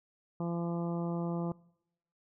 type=harmonic tone; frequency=170.6 Hz; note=F3; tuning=40 cents flat; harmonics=1 / 2 / 3 / 4 / 5 / 6 / 7; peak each=-33 / -39 / -43 / -45 / -47 / -49 / -50 dBFS; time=0.4-1.52 s; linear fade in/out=2 ms; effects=noise-tail reverb RT60 0.8 s tail -23 dB re dry